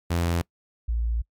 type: tone pair in turn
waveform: sawtooth / sine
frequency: 85.4 / 57.26 Hz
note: F2 / A#1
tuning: -38 / -30 cents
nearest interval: perfect fifth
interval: 692 cents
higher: first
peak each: -18 / -22 dBFS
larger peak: first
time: 0.1-0.42 / 0.88-1.22 s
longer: second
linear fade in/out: 10 ms
effects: noise-tail reverb RT60 0.1 s tail -24 dB re dry + MP3 96 kbps